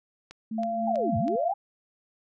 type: click train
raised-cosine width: 0.2 ms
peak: -26 dBFS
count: 4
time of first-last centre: 0.31-1.281 s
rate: 3.09 Hz
type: tone with tremolo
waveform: sine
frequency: 220.8 Hz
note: A3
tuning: 6 cents sharp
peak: -28 dBFS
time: 0.51-1.36 s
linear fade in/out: 5 ms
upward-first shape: sine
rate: 3.6 Hz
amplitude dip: 60%
type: tone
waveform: sine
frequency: 686 Hz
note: F5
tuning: 31 cents flat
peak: -27 dBFS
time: 0.58-1.52 s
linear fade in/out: 5 ms
type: linear two-way sweep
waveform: sine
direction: down then up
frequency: 832 to 84.1 to 832 Hz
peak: -26 dBFS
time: 0.87-1.54 s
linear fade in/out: 10 ms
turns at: 1.17 s
effects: none